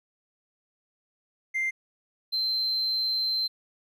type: tone pair in turn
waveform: triangle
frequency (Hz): 2093 / 4109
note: C7 / C8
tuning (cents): 0 / -32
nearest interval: octave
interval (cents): 1168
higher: second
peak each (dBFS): -22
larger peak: neither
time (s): 1.54-1.71 / 2.32-3.48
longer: second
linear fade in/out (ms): 20
effects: tanh soft clip ceiling -21 dBFS